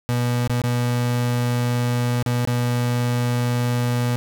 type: tone with dropouts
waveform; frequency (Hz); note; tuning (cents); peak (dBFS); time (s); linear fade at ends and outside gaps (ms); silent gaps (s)
35% pulse; 121.6; B2; -26; -17; 0.09-4.16; 0; 0.476-0.496 / 0.617-0.638 / 2.227-2.262 / 2.451-2.474
effects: none